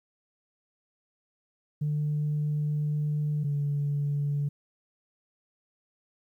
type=tone pair in turn; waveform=sine; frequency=149.3 / 144.13 Hz; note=D3 / D3; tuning=+29 / -32 cents; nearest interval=minor second; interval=61 cents; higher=first; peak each=-24 dBFS; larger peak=neither; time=1.81-3.44 / 3.44-4.49 s; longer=first; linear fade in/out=10 ms; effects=tanh soft clip ceiling -22 dBFS + 11-bit